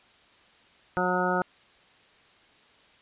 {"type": "harmonic tone", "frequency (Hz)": 181.4, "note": "F#3", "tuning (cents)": -34, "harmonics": [1, 2, 3, 4, 5, 7, 8], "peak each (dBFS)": [-31, -31, -31, -31, -31, -31, -31], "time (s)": [0.97, 1.42], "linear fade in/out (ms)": 0, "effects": ["white hiss -58 dBFS RMS until 3.01 s", "resampled to 8000 Hz"]}